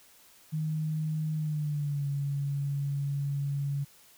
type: tone with pitch glide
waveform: sine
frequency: 155.56 to 141.01 Hz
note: D#3 to C#3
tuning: 0 to +30 cents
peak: -28 dBFS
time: 0.52-3.85 s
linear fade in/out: 20 ms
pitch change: -170 cents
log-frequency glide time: 1.35-2.07 s
effects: white hiss -58 dBFS RMS until 4.17 s

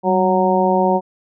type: harmonic tone with a mistuned harmonic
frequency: 185.1 Hz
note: F#3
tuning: 1 cent sharp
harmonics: 1 / 2 / 3 / 4 / 5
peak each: -19 / -19 / -19 / -19 / -19 dBFS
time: 0.03-1.01 s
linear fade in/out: 50 ms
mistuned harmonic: 1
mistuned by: +54 cents
effects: none

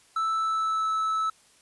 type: tone with pitch glide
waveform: triangle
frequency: 1318.5 to 1305.6 Hz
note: E6 to E6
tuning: 0 to -17 cents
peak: -22 dBFS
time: 0.16-1.3 s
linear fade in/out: 5 ms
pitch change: -17 cents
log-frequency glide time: 0.35-0.9 s
effects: white hiss -59 dBFS RMS until 1.61 s + resampled to 24000 Hz

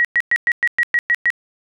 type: tone bursts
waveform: sine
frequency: 1909 Hz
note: A#6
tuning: 41 cents sharp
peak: -12 dBFS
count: 9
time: 0-1.303 s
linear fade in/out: 0 ms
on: 47 ms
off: 110 ms
effects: none

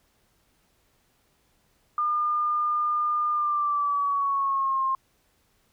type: tone with pitch glide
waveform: sine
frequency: 1208 to 1063.8 Hz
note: D6 to C6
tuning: +48 to +28 cents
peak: -22 dBFS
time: 1.98-4.95 s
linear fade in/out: 2 ms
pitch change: -220 cents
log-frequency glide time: 3.32-4.84 s
effects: pink hiss -67 dBFS RMS until 5.72 s

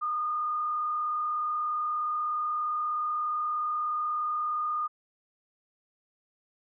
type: tone with frequency modulation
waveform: sine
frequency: 1221 Hz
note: D#6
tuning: 33 cents flat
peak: -27 dBFS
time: 0.01-4.88 s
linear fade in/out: 20 ms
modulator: 36.8 Hz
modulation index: 0.49
effects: none

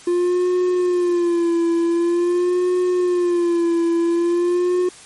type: tone with vibrato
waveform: triangle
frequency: 349.2 Hz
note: F4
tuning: in tune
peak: -13 dBFS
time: 0.07-4.89 s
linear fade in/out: 5 ms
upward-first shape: sine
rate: 0.46 Hz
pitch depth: 62 cents each way
effects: white hiss -42 dBFS RMS until 5.05 s + MP3 48 kbps

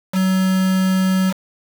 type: tone with quantisation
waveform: triangle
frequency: 188.1 Hz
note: F#3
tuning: 29 cents sharp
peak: -12 dBFS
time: 0.12-1.34 s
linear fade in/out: 50 ms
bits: 4
effects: none

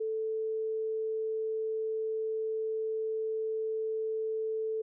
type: tone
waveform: sine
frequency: 440 Hz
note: A4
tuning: in tune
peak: -30 dBFS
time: 0-4.82 s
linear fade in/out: 10 ms
effects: none

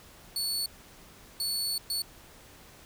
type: tone bursts at uneven times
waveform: sawtooth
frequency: 4435 Hz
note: C#8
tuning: in tune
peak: -26 dBFS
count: 3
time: 0.36-0.66 / 1.4-1.78 / 1.9-2.02 s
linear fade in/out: 2 ms
effects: pink hiss -53 dBFS RMS until 2.85 s

